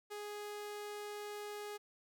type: tone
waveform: sawtooth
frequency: 415.3 Hz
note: G#4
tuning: in tune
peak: -39 dBFS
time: 0.1-1.78 s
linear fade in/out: 20 ms
effects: none